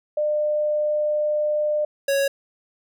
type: tone pair in turn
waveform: sine / square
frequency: 601 / 554 Hz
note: D5 / C#5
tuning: +40 / -1 cents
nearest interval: minor second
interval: 141 cents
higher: first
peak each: -19 dBFS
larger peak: neither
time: 0.17-1.85 / 2.08-2.28 s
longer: first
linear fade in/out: 5 ms
effects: none